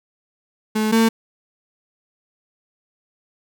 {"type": "tone pair in turn", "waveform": "35% pulse", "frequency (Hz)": [216.2, 225.3], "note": ["A3", "A3"], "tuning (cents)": [-30, 41], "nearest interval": "minor second", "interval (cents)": 71, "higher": "second", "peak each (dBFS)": [-16, -11], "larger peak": "second", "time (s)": [[0.75, 0.92], [0.92, 1.09]], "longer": "neither", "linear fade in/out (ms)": 10, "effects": []}